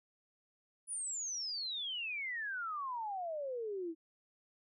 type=exponential sweep; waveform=sine; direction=down; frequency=10000 to 315.5 Hz; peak=-37 dBFS; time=0.87-3.95 s; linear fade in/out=50 ms; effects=none